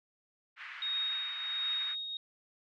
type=band-pass noise; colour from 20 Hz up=white; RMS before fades=-46 dBFS; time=0.56-1.96 s; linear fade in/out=50 ms; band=1300 to 2400 Hz; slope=24 dB/octave
type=tone with tremolo; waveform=sine; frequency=3740 Hz; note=A#7; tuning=5 cents sharp; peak=-30 dBFS; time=0.82-2.17 s; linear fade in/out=2 ms; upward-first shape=triangle; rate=1.4 Hz; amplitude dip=60%
effects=none